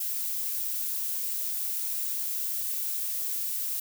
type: noise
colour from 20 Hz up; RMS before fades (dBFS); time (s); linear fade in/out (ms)
violet; -31; 0-3.8; 5
effects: none